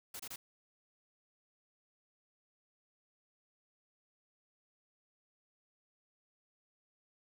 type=noise bursts; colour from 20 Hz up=white; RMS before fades=-45 dBFS; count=3; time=0.14-0.36 s; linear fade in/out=5 ms; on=56 ms; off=26 ms; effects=none